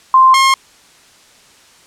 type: tone pair in turn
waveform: sine / sawtooth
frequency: 1046.5 / 1070.3 Hz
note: C6 / C6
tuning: 0 / +39 cents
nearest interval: unison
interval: 39 cents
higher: second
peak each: -4 dBFS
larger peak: neither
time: 0.14-0.34 / 0.34-0.54 s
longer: neither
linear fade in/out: 2 ms
effects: white hiss -46 dBFS RMS until 1.86 s + low-pass 8000 Hz 12 dB/octave